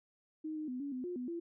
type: tone with pitch steps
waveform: sine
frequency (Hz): 311.9 / 307.5 / 251.9 / 283.1 / 254.4 / 356.3 / 248.8 / 339.6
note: D#4 / D#4 / B3 / C#4 / C4 / F4 / B3 / F4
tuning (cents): +4 / -20 / +34 / +37 / -48 / +35 / +13 / -48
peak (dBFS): -37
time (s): 0.44-1.4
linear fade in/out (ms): 10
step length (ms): 120
effects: none